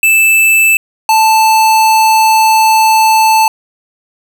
square tone pair in turn, 2637 / 880 Hz, E7 / A5, 0 / 0 cents, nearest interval octave + perfect fifth, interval 1900 cents, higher first, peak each -6 dBFS, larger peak neither, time 0.03-0.77 / 1.09-3.48 s, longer second, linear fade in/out 2 ms, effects none

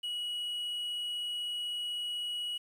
triangle tone with quantisation, 2916 Hz, F#7, 26 cents flat, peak -32 dBFS, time 0.03-2.58 s, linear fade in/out 10 ms, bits 10, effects none

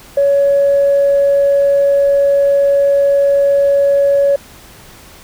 sine tone, 561 Hz, C#5, 21 cents sharp, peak -7 dBFS, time 0.17-4.36 s, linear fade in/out 5 ms, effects tanh soft clip ceiling -4 dBFS + pink hiss -39 dBFS RMS until 5.23 s

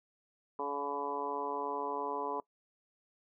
harmonic tone with a mistuned harmonic, 142.7 Hz, D3, 49 cents flat, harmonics 2 / 3 / 4 / 5 / 6 / 7 / 8, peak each -45 / -39 / -45 / -45 / -42 / -38 / -47 dBFS, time 0.59-2.4 s, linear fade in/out 2 ms, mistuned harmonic 5, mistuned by -16 cents, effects noise-tail reverb RT60 0.1 s tail -22 dB re dry

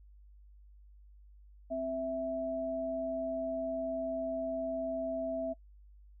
sine tone pair together, 261.6 / 657.3 Hz, C4 / E5, 0 / -5 cents, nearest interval octave + major third, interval 1595 cents, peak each -39 / -33 dBFS, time 1.7-5.54 s, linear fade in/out 20 ms, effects noise-tail reverb RT60 0.1 s tail -25 dB re dry + added 50 Hz sine -54 dBFS peak until 6.2 s

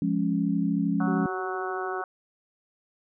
sine chord, Db major, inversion first, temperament equal, 174.61 / 207.7 / 277.2 Hz, F3 / Ab3 / Db4, 0 / 0 / 0 cents, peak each -27 dBFS, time 0.02-1.26 s, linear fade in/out 2 ms
harmonic tone, 185 Hz, F#3, in tune, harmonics 3 / 4 / 5 / 6 / 7 / 8, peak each -44 / -34 / -43 / -37 / -37 / -37 dBFS, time 1-2.04 s, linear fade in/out 2 ms
sine tone with vibrato, 376.5 Hz, F#4, 30 cents sharp, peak -32 dBFS, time 1.07-2.02 s, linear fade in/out 10 ms, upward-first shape sine, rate 13 Hz, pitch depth 19 cents each way
effects none

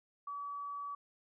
sine tone, 1143 Hz, D6, 47 cents flat, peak -39 dBFS, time 0.27-0.95 s, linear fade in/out 5 ms, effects none

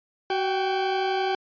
40% pulse tone pair together, 376.2 / 784 Hz, F#4 / G5, +29 / 0 cents, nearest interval octave + minor second, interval 1271 cents, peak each -25 dBFS, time 0.3-1.35 s, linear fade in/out 2 ms, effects resampled to 11025 Hz

